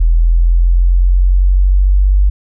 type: linear sweep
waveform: sine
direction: up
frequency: 41.06 to 48.88 Hz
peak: -6 dBFS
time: 0-2.3 s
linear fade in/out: 10 ms
effects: none